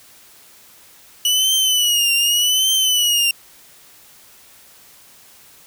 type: tone with vibrato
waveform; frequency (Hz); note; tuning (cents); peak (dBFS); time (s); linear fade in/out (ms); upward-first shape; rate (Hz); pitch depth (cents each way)
sawtooth; 2943; F#7; -10; -11; 1.25-3.31; 2; triangle; 0.85; 110
effects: white hiss -47 dBFS RMS until 5.66 s